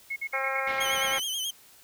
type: tone bursts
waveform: sine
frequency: 2178 Hz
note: C#7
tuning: 31 cents flat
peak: -29 dBFS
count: 10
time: 0.1-1.171 s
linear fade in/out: 10 ms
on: 63 ms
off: 49 ms
type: harmonic tone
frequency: 268 Hz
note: C4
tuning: 42 cents sharp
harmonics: 2 / 3 / 4 / 5 / 6 / 7 / 8 / 9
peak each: -34 / -35 / -37 / -34 / -36 / -37 / -36 / -40 dBFS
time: 0.33-1.19 s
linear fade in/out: 10 ms
type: low-pass noise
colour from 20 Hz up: white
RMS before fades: -40 dBFS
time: 0.67-1.2 s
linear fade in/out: 5 ms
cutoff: 3600 Hz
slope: 24 dB/octave
type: tone with vibrato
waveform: sawtooth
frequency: 3131 Hz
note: G7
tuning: 3 cents flat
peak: -26 dBFS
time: 0.8-1.51 s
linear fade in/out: 10 ms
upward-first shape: sine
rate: 9.3 Hz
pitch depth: 73 cents each way
effects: white hiss -55 dBFS RMS until 1.83 s